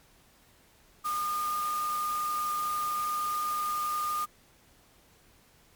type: tone in noise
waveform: sine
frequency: 1217 Hz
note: D#6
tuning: 39 cents flat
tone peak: -28 dBFS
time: 1.04-4.26 s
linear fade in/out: 20 ms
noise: white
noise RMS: -41 dBFS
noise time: 1.04-4.26 s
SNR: +10 dB
effects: pink hiss -61 dBFS RMS until 5.75 s + MP3 96 kbps